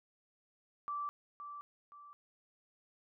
sine tone with echo, 1165 Hz, D6, 14 cents flat, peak -36 dBFS, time 0.88-1.09 s, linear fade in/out 0 ms, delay 520 ms, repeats 2, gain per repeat -8 dB, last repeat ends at 2.13 s, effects none

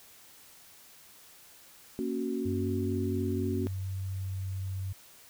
sine chord, F# major, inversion first, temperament equal, 233.1 / 277.2 / 370 Hz, A#3 / C#4 / F#4, 0 / 0 / 0 cents, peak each -34 dBFS, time 1.99-3.67 s, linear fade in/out 0 ms
sine tone, 95.4 Hz, G2, 47 cents flat, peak -32 dBFS, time 2.45-4.93 s, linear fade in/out 10 ms
effects white hiss -55 dBFS RMS until 5.29 s

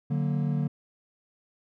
triangle chord, D augmented, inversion none, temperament equal with one note detuned, 146.83 / 184.36 / 233.1 Hz, D3 / F#3 / A#3, 0 / -6 / 0 cents, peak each -24 / -30 / -30 dBFS, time 0.1-0.68 s, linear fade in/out 10 ms, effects none

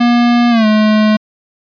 square tone with pitch glide, 239.3 to 214.4 Hz, A#3 to A3, +46 to -45 cents, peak -8 dBFS, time 0-1.17 s, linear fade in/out 10 ms, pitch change -191 cents, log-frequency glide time 0.5-0.66 s, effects resampled to 11025 Hz

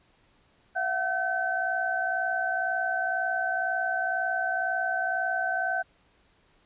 sine tone cluster, 678 / 740 / 1531 Hz, E5 / F#5 / G6, +49 / 0 / -41 cents, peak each -32 / -30 / -28 dBFS, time 0.75-5.83 s, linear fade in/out 20 ms, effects pink hiss -64 dBFS RMS until 6.65 s + resampled to 8000 Hz

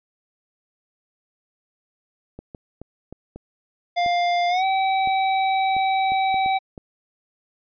clicks, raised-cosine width 2 ms, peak -23 dBFS, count 12, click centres 2.39 / 2.548 / 2.816 / 3.126 / 3.36 / 4.062 / 5.074 / 5.766 / 6.12 / 6.343 / 6.461 / 6.778 s
square tone with pitch glide, 700 to 767.8 Hz, F5 to G5, +4 to -36 cents, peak -19 dBFS, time 3.96-6.59 s, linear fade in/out 20 ms, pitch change +160 cents, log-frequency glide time 4.49-4.64 s
effects resampled to 11025 Hz

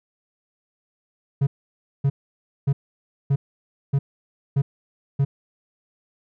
triangle tone bursts, 138.59 Hz, C#3, in tune, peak -14 dBFS, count 7, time 1.41-5.25 s, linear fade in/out 10 ms, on 60 ms, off 570 ms, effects none

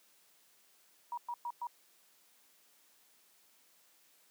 sine tone bursts, 956 Hz, A#5, 43 cents sharp, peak -36 dBFS, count 4, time 1.12-1.67 s, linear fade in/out 2 ms, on 55 ms, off 110 ms, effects white hiss -67 dBFS RMS until 4.3 s + high-pass 200 Hz 12 dB/octave

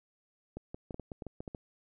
clicks, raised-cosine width 2 ms, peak -27 dBFS, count 11, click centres 0.57 / 0.745 / 0.908 / 0.944 / 0.997 / 1.118 / 1.222 / 1.267 / 1.405 / 1.478 / 1.548 s, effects none

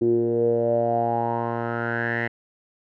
10% pulse tone with low-pass filter sweep, 117.1 Hz, A#2, 8 cents sharp, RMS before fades -23 dBFS, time 0.01-2.28 s, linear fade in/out 10 ms, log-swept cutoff 330 to 2000 Hz, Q 7, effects none

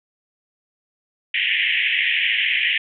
pink band-pass noise, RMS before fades -20 dBFS, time 1.34-2.78 s, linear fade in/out 5 ms, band 1800 to 3200 Hz, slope 96 dB/octave, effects none

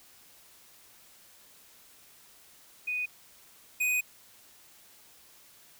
sine / square tone pair in turn, 2483 / 2493 Hz, D#7 / D#7, -4 / +3 cents, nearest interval unison, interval 7 cents, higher second, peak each -29 / -26 dBFS, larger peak second, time 2.87-3.06 / 3.8-4.01 s, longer second, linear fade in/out 10 ms, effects white hiss -57 dBFS RMS until 5.79 s

